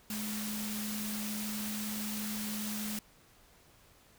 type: tone in noise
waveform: sine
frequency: 211.7 Hz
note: G#3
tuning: 33 cents sharp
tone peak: -37 dBFS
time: 0.1-2.99 s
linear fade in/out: 2 ms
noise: white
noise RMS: -40 dBFS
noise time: 0.1-2.99 s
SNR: 0 dB
effects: pink hiss -62 dBFS RMS until 4.18 s